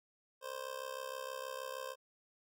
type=tone with amplitude modulation; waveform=25% pulse; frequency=523.3 Hz; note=C5; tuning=in tune; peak=-34 dBFS; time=0.41-1.96 s; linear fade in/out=50 ms; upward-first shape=sine; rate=66.4 Hz; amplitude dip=85%; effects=none